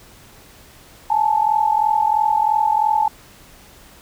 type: tone pair together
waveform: sine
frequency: 844 / 887 Hz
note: G#5 / A5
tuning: +28 / +14 cents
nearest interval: minor second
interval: 86 cents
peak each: -17 dBFS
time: 1.1-3.08 s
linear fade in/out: 5 ms
effects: pink hiss -46 dBFS RMS until 4.01 s